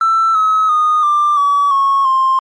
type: tone with pitch steps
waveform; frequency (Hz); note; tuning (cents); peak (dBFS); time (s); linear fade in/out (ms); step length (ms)
triangle; 1332 / 1281.4 / 1232.8 / 1186 / 1141 / 1097.7 / 1056; E6 / E6 / D#6 / D6 / C#6 / C#6 / C6; +18 / -49 / -16 / +17 / +50 / -17 / +16; -6; 0.01-2.39; 2; 340
effects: tanh soft clip ceiling -6 dBFS + MP3 48 kbps